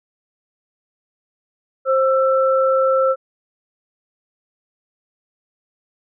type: tone pair together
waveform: sine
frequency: 529 / 1333 Hz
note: C5 / E6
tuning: +19 / +19 cents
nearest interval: octave + major third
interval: 1600 cents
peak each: -14 / -19 dBFS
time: 1.85-3.16 s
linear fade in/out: 50 ms
effects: none